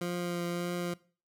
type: tone with vibrato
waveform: 20% pulse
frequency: 174.61 Hz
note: F3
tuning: in tune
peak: -27 dBFS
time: 0.01-0.94 s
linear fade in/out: 5 ms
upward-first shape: triangle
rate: 1.7 Hz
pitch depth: 16 cents each way
effects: noise-tail reverb RT60 0.4 s tail -21 dB re dry